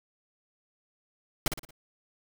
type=noise with echo; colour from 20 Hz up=pink; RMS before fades=-25 dBFS; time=1.46-1.48 s; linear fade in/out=2 ms; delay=57 ms; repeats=4; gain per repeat=-7 dB; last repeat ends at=1.708 s; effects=none